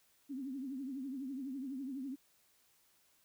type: tone with vibrato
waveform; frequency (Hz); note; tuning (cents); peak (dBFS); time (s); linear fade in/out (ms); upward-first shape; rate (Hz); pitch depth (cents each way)
sine; 267.5; C4; +38; -39; 0.29-2.16; 20; triangle; 12; 140
effects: white hiss -71 dBFS RMS until 3.24 s